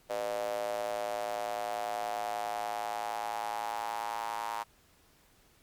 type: tone with high-pass filter sweep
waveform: square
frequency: 55.1 Hz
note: A1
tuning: 3 cents sharp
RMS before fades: -35 dBFS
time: 0.09-4.64 s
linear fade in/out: 20 ms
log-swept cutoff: 580 to 910 Hz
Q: 5.9
effects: pink hiss -64 dBFS RMS until 5.62 s + MP3 96 kbps